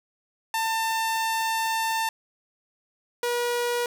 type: tone pair in turn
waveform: sawtooth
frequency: 896 / 481.5 Hz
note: A5 / B4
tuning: +31 / -44 cents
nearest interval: major seventh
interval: 1075 cents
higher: first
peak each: -20 dBFS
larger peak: neither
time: 0.54-2.09 / 3.23-3.86 s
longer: first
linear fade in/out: 2 ms
effects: none